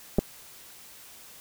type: clicks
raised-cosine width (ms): 2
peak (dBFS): -9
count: 2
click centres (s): 0.185 / 0.19
effects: white hiss -49 dBFS RMS until 1.4 s